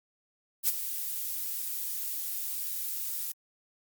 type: noise with ADSR envelope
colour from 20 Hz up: violet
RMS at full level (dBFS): -23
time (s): 0.63-3.32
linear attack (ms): 54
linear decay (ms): 24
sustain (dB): -11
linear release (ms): 4
effects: Opus 48 kbps

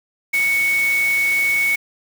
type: tone in noise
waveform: sine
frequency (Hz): 2221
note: C#7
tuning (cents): +3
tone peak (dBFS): -15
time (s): 0.33-1.76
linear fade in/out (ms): 10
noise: white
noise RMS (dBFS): -30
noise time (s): 0.33-1.76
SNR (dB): +12
effects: none

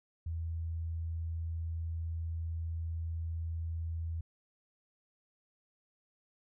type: tone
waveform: sine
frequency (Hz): 82.3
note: E2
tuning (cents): -2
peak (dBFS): -34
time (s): 0.26-4.21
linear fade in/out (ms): 5
effects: none

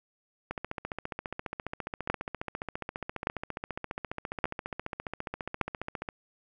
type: two click trains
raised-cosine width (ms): 0.5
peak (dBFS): -19 / -10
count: 83 / 4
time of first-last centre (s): 0.51-6.088 / 2.1-5.613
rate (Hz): 14.7 / 0.854
effects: none

